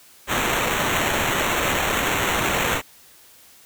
white noise with sample-and-hold, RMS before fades -22 dBFS, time 0.27-2.82 s, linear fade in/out 50 ms, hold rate 4900 Hz, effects white hiss -50 dBFS RMS until 3.65 s

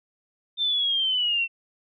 sine linear sweep, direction down, 3600 to 2685 Hz, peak -21 dBFS, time 0.57-1.48 s, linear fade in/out 50 ms, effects none

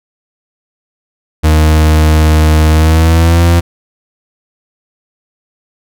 40% pulse tone with pitch glide, 77.78 to 85.31 Hz, D#2 to F2, 0 to -40 cents, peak -4 dBFS, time 1.43-3.61 s, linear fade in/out 20 ms, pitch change +160 cents, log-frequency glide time 2.7-3.46 s, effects none

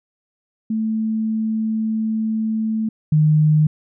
sine tone pair in turn, 220 / 153.17 Hz, A3 / D#3, 0 / -27 cents, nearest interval tritone, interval 627 cents, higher first, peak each -18 / -11 dBFS, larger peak second, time 0.7-2.89 / 3.12-3.67 s, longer first, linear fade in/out 5 ms, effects none

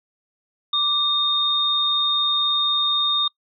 sine tone pair together, 1174.7 / 3678 Hz, D6 / A#7, 0 / -24 cents, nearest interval octave + minor sixth, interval 1976 cents, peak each -26 / -18 dBFS, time 0.73-3.28 s, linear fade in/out 5 ms, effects noise-tail reverb RT60 0.1 s tail -25 dB re dry

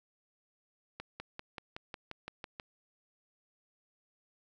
accelerating click train, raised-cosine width 0.3 ms, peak -25 dBFS, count 10, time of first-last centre 1-2.598 s, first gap 200 ms, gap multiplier 0.97, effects none

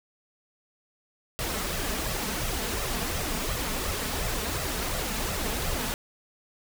pink noise with flanger, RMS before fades -30 dBFS, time 1.39-5.94 s, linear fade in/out 0 ms, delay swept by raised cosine 1.5 to 4.7 ms, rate 2.8 Hz, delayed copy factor +0.65, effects none

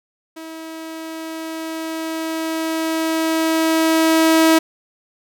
sawtooth tone with level ramp, 322.4 Hz, E4, 38 cents flat, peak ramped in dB -28 to -6 dBFS, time 0.36-4.59 s, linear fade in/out 10 ms, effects none

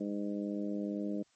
harmonic tone, 102.2 Hz, G#2, 27 cents flat, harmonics 2 / 3 / 4 / 5 / 6, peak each -36 / -37 / -45 / -44 / -46 dBFS, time 0-1.23 s, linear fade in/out 10 ms, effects white hiss -70 dBFS RMS until 1.35 s + MP3 32 kbps

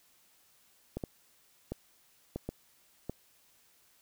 clicks, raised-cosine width 2 ms, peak -22 dBFS, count 6, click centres 0.97 / 1.038 / 1.72 / 2.36 / 2.49 / 3.096 s, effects white hiss -66 dBFS RMS until 4.01 s

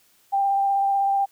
sine tone with vibrato, 791 Hz, G5, 15 cents sharp, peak -18 dBFS, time 0.32-1.26 s, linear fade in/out 20 ms, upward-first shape triangle, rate 16 Hz, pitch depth 17 cents each way, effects white hiss -60 dBFS RMS until 1.31 s

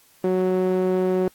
sawtooth tone with band-pass filter, 185 Hz, F#3, in tune, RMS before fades -21 dBFS, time 0.24-1.28 s, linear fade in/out 0 ms, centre 390 Hz, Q 2, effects white hiss -56 dBFS RMS until 1.34 s + AAC 64 kbps

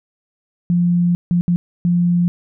sine tone bursts at uneven times, 174.61 Hz, F3, in tune, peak -12 dBFS, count 4, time 0.7-1.15 / 1.31-1.41 / 1.48-1.56 / 1.85-2.28 s, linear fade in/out 0 ms, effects none

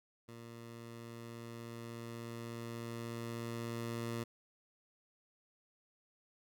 15% pulse tone with level ramp, 116.54 Hz, A#2, in tune, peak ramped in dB -43 to -31 dBFS, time 0.28-4.24 s, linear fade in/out 10 ms, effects none

